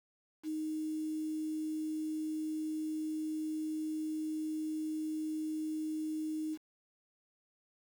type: tone with quantisation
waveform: sine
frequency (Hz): 311.1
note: D#4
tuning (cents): 0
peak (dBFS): -34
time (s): 0.43-6.58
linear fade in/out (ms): 50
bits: 9
effects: none